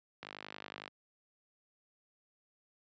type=click train; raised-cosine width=0.3 ms; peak=-27 dBFS; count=34; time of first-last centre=0.23-0.878 s; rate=50.9 Hz; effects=high-pass 150 Hz 12 dB/octave + resampled to 16000 Hz